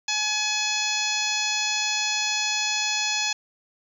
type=harmonic tone; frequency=847 Hz; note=G#5; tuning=34 cents sharp; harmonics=1 / 2 / 3 / 4 / 5 / 6 / 7 / 8; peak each=-33 / -34 / -28 / -30 / -31 / -32 / -32 / -32 dBFS; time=0.08-3.33 s; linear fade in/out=5 ms; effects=9-bit

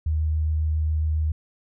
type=tone with vibrato; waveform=sine; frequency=77.78 Hz; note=D#2; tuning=in tune; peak=-20 dBFS; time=0.06-1.32 s; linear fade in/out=5 ms; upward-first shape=sine; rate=7.3 Hz; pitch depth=9 cents each way; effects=none

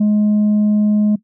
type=tone; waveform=sine; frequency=210 Hz; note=G#3; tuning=19 cents sharp; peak=-8 dBFS; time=0-1.16 s; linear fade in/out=10 ms; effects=noise-tail reverb RT60 0.1 s tail -18 dB re dry + tanh soft clip ceiling -10 dBFS

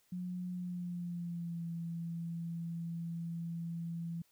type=tone with pitch glide; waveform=sine; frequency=180 to 167.95 Hz; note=F#3 to E3; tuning=-47 to +33 cents; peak=-37 dBFS; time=0.12-4.22 s; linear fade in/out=5 ms; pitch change=-120 cents; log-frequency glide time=0.53-1.66 s; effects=white hiss -72 dBFS RMS until 4.31 s

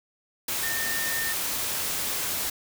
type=tone in noise; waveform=sine; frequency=1817 Hz; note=A#6; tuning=45 cents flat; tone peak=-30 dBFS; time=0.63-1.33 s; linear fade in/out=5 ms; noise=white; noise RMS=-29 dBFS; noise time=0.48-2.5 s; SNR=-4 dB; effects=none

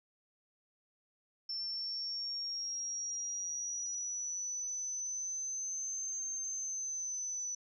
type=linear two-way sweep; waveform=sine; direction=up then down; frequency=5370 to 6330 to 5960 Hz; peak=-36 dBFS; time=1.49-7.55 s; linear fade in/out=5 ms; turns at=6.31 s; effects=none

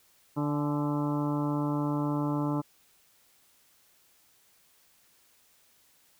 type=harmonic tone with a mistuned harmonic; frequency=146.83 Hz; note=D3; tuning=in tune; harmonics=1 / 2 / 3 / 4 / 5 / 6 / 7 / 8 / 9; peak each=-31 / -29 / -42 / -39 / -49 / -39 / -40 / -45 / -45 dBFS; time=0.36-2.62 s; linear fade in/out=20 ms; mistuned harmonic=6; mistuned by=-33 cents; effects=white hiss -64 dBFS RMS until 6.19 s

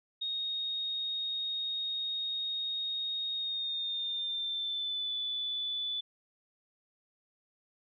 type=tone with pitch glide; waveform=sine; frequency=3729 to 3479 Hz; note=A#7 to A7; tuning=0 to -20 cents; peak=-32 dBFS; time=0.21-6.01 s; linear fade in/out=10 ms; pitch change=-120 cents; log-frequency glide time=3.34-5.13 s; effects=none

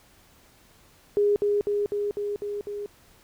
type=tone with echo; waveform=sine; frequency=410.7 Hz; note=G#4; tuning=19 cents flat; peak=-18 dBFS; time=1.17-1.36 s; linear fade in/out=0 ms; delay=250 ms; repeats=6; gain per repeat=-2 dB; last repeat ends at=2.86 s; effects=pink hiss -57 dBFS RMS until 3.23 s

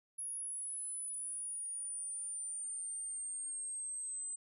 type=exponential sweep; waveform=sine; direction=down; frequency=10490 to 8100 Hz; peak=-39 dBFS; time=0.18-4.36 s; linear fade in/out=10 ms; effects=none

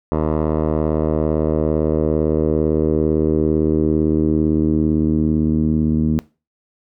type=tone with low-pass filter sweep; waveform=10% pulse; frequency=77.78 Hz; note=D#2; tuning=in tune; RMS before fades=-17 dBFS; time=0.12-6.19 s; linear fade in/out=0 ms; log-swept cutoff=800 to 230 Hz; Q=2.4; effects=noise-tail reverb RT60 0.3 s tail -21 dB re dry

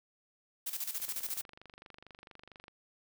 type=noise with tremolo; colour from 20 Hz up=blue; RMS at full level=-36 dBFS; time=0.66-1.42 s; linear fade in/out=10 ms; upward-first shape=square; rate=14 Hz; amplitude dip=70%
type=click train; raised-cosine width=0.3 ms; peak=-35 dBFS; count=43; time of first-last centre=0.96-2.681 s; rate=24.4 Hz
effects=none

